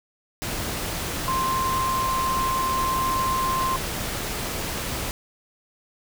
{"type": "tone in noise", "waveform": "sine", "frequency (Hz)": 1050, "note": "C6", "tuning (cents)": 6, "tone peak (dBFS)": -22, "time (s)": [1.28, 3.76], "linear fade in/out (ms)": 0, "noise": "pink", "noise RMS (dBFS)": -29, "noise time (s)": [0.42, 5.11], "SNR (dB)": 4, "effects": []}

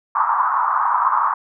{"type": "band-pass noise", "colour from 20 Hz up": "white", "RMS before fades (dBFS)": -18, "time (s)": [0.15, 1.34], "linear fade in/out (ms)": 5, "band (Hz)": [930, 1200], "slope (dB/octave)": 48, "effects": []}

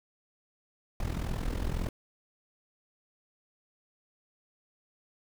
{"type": "noise with amplitude modulation", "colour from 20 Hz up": "brown", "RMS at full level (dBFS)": -29, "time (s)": [1, 1.89], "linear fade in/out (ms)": 2, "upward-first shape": "sine", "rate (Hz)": 41.9, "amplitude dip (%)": 75, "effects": []}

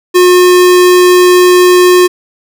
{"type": "tone", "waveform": "square", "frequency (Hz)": 360.4, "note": "F#4", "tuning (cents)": -45, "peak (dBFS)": -3, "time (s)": [0.14, 2.08], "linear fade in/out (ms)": 20, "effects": []}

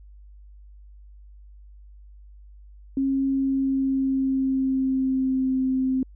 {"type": "tone with pitch glide", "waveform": "sine", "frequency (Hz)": [270.5, 261.1], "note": ["C#4", "C4"], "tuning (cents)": [-42, -3], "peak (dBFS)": -20, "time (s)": [2.97, 6.03], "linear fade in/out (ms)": 2, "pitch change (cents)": -61, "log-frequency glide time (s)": [3.33, 5.59], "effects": ["added 50 Hz sine -44 dBFS peak until 6.15 s"]}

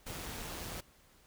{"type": "noise with amplitude modulation", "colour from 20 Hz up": "pink", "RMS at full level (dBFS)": -41, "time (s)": [0.06, 0.81], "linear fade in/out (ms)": 10, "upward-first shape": "sine", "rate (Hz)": 167, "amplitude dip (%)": 35, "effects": ["pink hiss -64 dBFS RMS until 1.26 s"]}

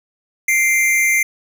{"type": "tone pair together", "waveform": "square", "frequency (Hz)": [2093, 2349], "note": ["C7", "D7"], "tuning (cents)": [0, 0], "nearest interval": "major second", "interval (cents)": 200, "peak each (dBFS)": [-14, -22], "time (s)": [0.48, 1.23], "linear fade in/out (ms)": 5, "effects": []}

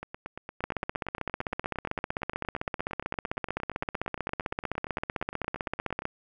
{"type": "two click trains", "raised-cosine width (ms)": 0.5, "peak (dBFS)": [-22, -14], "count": [53, 86], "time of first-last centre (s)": [[0.03, 6.021], [0.64, 6.054]], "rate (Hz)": [8.68, 15.7], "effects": []}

